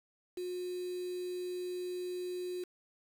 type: tone with quantisation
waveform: sine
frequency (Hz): 360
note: F#4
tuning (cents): -47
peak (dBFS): -36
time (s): 0.37-2.64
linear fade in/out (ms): 5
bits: 8
effects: none